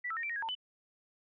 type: tone with pitch steps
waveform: sine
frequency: 1963 / 1320 / 1850 / 2342 / 1868 / 1648 / 901 / 3006 Hz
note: B6 / E6 / A#6 / D7 / A#6 / G#6 / A5 / F#7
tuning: -11 / +2 / -14 / -5 / +3 / -14 / +41 / +27 cents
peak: -34 dBFS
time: 0.04-0.552 s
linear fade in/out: 10 ms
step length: 64 ms
effects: none